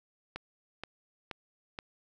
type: click train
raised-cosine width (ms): 0.3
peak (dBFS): -22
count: 4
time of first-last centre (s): 0.36-1.789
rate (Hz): 2.1
effects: none